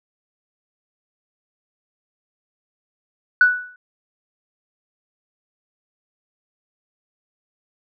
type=tone with exponential decay; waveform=sine; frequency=1480 Hz; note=F#6; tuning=in tune; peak=-6 dBFS; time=3.41-3.76 s; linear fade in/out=2 ms; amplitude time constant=74 ms; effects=tanh soft clip ceiling -2 dBFS